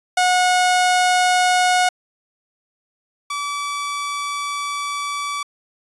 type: tone pair in turn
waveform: sawtooth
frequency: 728 / 1151.3 Hz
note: F#5 / D6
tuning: -28 / -35 cents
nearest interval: minor sixth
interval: 793 cents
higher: second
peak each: -10 / -19 dBFS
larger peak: first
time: 0.17-1.89 / 3.3-5.43 s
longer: second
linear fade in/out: 5 ms
effects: resampled to 24000 Hz